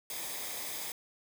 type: noise with comb filter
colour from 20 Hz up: white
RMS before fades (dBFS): -39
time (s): 0.1-0.92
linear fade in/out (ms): 2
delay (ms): 0.7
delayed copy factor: -0.55
effects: none